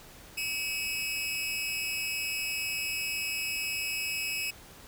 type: tone with amplitude modulation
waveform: sawtooth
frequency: 2574 Hz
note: E7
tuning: 42 cents flat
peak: -24 dBFS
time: 0.37-4.51 s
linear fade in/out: 10 ms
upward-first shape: sine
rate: 280 Hz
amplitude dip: 75%
effects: pink hiss -51 dBFS RMS until 4.87 s